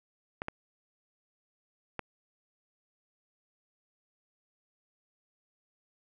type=clicks; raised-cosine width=0.5 ms; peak=-19 dBFS; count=3; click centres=0.419 / 0.484 / 1.993 s; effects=none